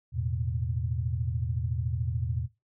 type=chord; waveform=sine; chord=E suspended fourth; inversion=none; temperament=just; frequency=82.41 / 109.88 / 123.61 Hz; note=E2 / A2 / B2; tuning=0 / -2 / +2 cents; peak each=-32 dBFS; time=0.12-2.48 s; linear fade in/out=50 ms; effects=noise-tail reverb RT60 0.2 s tail -17 dB re dry